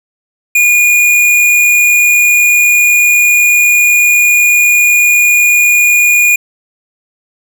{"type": "tone", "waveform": "square", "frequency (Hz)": 2438, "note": "D#7", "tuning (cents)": -36, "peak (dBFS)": -6, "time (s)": [0.55, 6.36], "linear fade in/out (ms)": 5, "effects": []}